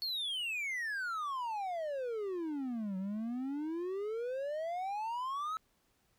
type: exponential two-way sweep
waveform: triangle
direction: down then up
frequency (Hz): 4435 to 185.1 to 1312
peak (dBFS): -33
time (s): 0.02-5.57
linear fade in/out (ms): 0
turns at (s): 2.97
effects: pink hiss -74 dBFS RMS until 6.18 s